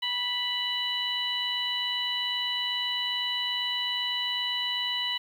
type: harmonic tone with a mistuned harmonic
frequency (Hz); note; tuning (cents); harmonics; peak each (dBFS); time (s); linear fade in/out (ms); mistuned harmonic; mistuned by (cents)
987.8; B5; 0; 1 / 2 / 3 / 4; -38 / -35 / -29 / -33; 0.02-5.18; 10; 1; -20
effects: 9-bit